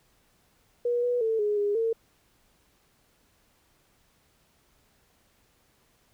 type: tone with pitch steps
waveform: sine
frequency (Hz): 481.6 / 488.5 / 446.5 / 416.7 / 409.6 / 453.6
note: B4 / B4 / A4 / G#4 / G#4 / A#4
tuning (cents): -44 / -19 / +25 / +6 / -24 / -47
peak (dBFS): -23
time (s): 0.85-1.93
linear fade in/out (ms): 5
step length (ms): 180
effects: pink hiss -66 dBFS RMS until 6.13 s